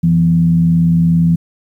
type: tone with frequency modulation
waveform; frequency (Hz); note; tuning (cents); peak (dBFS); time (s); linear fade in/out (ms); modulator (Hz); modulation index
sine; 168.1; E3; +34; -8; 0.03-1.36; 10; 77.5; 0.37
effects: 8-bit